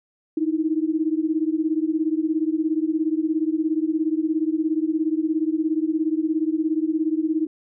sine beating tone pair, 309 / 326 Hz, D#4 / E4, -12 / -19 cents, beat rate 17 Hz, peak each -22 / -23 dBFS, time 0.37-7.47 s, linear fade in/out 5 ms, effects none

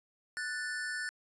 square tone pair together, 1480 / 1763.8 Hz, F#6 / A6, 0 / +4 cents, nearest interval minor third, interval 304 cents, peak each -39 / -38 dBFS, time 0.37-1.09 s, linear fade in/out 0 ms, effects resampled to 24000 Hz

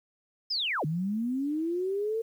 sine linear two-way sweep, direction down then up, 5274 to 146.83 to 457.4 Hz, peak -27 dBFS, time 0.5-2.22 s, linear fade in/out 10 ms, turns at 0.85 s, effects 10-bit

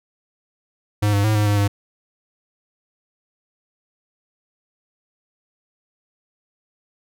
square tone with pitch steps, 104.2 / 100.9 / 108.2 / 104.9 / 102.9 / 101.2 Hz, G#2 / G#2 / A2 / G#2 / G#2 / G#2, +6 / -49 / -29 / +18 / -16 / -44 cents, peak -16 dBFS, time 1.02-1.68 s, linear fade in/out 10 ms, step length 110 ms, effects none

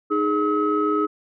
sine tone cluster, 308.1 / 415.9 / 1282 Hz, D#4 / G#4 / E6, -17 / +2 / -49 cents, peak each -22 dBFS, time 0.1-1.07 s, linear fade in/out 20 ms, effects tanh soft clip ceiling -10 dBFS

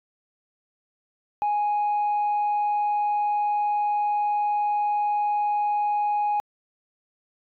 sine tone, 830.6 Hz, G#5, in tune, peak -19 dBFS, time 1.42-6.4 s, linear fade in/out 0 ms, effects tanh soft clip ceiling -19 dBFS

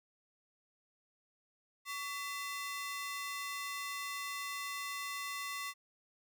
sawtooth ring-modulated tone, 1568 Hz, G6, in tune, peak -32 dBFS, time 1.85-5.74 s, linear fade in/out 50 ms, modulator 440 Hz, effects none

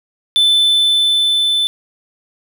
triangle tone with level ramp, 3520 Hz, A7, in tune, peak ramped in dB -7 to -11 dBFS, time 0.36-1.67 s, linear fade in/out 0 ms, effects none

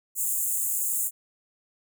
pink high-pass noise, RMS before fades -27 dBFS, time 0.15-1.11 s, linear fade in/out 50 ms, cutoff 6900 Hz, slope 96 dB/octave, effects none

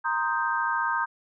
sine chord, C minor seventh, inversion third, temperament equal, 932.3 / 1046.5 / 1244.5 / 1568 Hz, Bb5 / C6 / Eb6 / G6, 0 / 0 / 0 / 0 cents, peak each -28 / -32 / -30 / -28 dBFS, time 0.04-1.06 s, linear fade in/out 20 ms, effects none

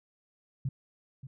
sine tone with echo, 133.1 Hz, C3, 30 cents sharp, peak -28 dBFS, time 0.65-0.69 s, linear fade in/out 5 ms, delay 580 ms, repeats 1, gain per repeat -13 dB, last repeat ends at 1.27 s, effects none

